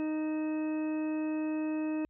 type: harmonic tone with a mistuned harmonic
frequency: 310 Hz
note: D#4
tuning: 6 cents flat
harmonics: 1 / 2 / 3 / 4 / 5 / 6 / 8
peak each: -30 / -42 / -48 / -54 / -56 / -55 / -49 dBFS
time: 0-2.05 s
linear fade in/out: 0 ms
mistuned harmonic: 8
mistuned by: +59 cents
effects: added 60 Hz sine -70 dBFS peak until 2.09 s